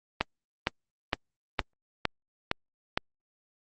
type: click train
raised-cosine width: 0.3 ms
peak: -8 dBFS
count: 7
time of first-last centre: 0.21-2.975 s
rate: 2.17 Hz
effects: Opus 24 kbps